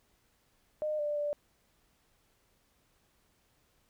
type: tone with pitch steps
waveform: sine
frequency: 610 / 591 / 587 Hz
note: D#5 / D5 / D5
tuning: -34 / +11 / -1 cents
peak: -30 dBFS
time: 0.82-1.33 s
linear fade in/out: 0 ms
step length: 170 ms
effects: pink hiss -71 dBFS RMS until 3.89 s